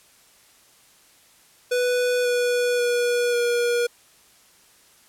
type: tone with pitch steps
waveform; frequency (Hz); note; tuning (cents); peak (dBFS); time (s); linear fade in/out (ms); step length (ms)
square; 493.9 / 488.8 / 483.7 / 478.7; B4 / B4 / B4 / A#4; 0 / -18 / -36 / +46; -20; 1.71-3.87; 10; 540
effects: white hiss -55 dBFS RMS until 5.08 s + low-pass 12000 Hz 12 dB/octave